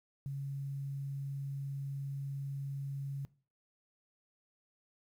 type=tone with quantisation; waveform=sine; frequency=138.59 Hz; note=C#3; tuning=in tune; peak=-36 dBFS; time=0.26-3.25 s; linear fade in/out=0 ms; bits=11; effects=noise-tail reverb RT60 0.4 s tail -20 dB re dry